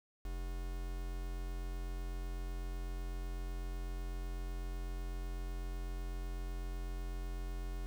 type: tone with quantisation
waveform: triangle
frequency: 44 Hz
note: F1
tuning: 14 cents sharp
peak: -36 dBFS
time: 0.25-7.86 s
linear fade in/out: 0 ms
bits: 8
effects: none